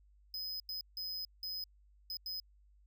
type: tone bursts at uneven times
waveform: square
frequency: 5040 Hz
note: D#8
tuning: 21 cents sharp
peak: -39 dBFS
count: 6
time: 0.34-0.6 / 0.69-0.81 / 0.97-1.25 / 1.43-1.64 / 2.1-2.17 / 2.26-2.4 s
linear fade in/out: 2 ms
effects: added 50 Hz sine -62 dBFS peak until 2.86 s